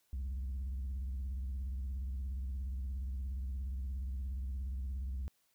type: tone with vibrato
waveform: sine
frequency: 65.41 Hz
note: C2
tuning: in tune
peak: -33 dBFS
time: 0.13-5.28 s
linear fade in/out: 0 ms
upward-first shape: sine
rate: 17 Hz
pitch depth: 160 cents each way
effects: tanh soft clip ceiling -35 dBFS + white hiss -75 dBFS RMS until 5.54 s